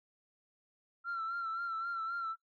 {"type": "tone with vibrato", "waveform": "sine", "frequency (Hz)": 1356, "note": "E6", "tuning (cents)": 49, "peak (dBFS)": -33, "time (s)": [1.04, 2.36], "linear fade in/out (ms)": 50, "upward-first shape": "sine", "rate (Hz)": 3.8, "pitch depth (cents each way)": 49, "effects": ["noise-tail reverb RT60 0.1 s tail -19 dB re dry", "tanh soft clip ceiling -32 dBFS"]}